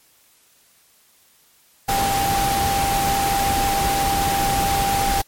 sine tone in noise, 792 Hz, G5, 18 cents sharp, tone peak -19 dBFS, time 1.88-5.22 s, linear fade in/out 10 ms, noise pink, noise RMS -23 dBFS, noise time 1.88-5.22 s, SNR +1 dB, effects white hiss -56 dBFS RMS until 5.27 s + MP3 64 kbps

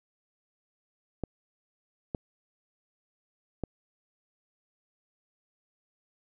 clicks, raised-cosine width 2 ms, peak -18 dBFS, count 3, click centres 1.237 / 2.148 / 3.637 s, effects none

